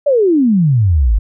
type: exponential sweep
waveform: sine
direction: down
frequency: 600 to 46.92 Hz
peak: -8 dBFS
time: 0.06-1.19 s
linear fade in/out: 10 ms
effects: none